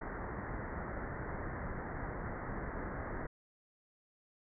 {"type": "low-pass noise", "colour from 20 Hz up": "pink", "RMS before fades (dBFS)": -41, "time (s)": [0.01, 3.27], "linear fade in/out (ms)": 10, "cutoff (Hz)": 2000, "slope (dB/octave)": 96, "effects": []}